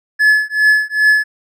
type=tone with tremolo; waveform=triangle; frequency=1714 Hz; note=A6; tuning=46 cents flat; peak=-4 dBFS; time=0.19-1.24 s; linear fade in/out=20 ms; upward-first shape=triangle; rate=2.5 Hz; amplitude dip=100%; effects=none